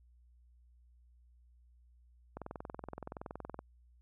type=click train; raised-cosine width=1 ms; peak=-28 dBFS; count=27; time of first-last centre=2.37-3.591 s; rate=21.3 Hz; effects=added 60 Hz sine -61 dBFS peak until 4.01 s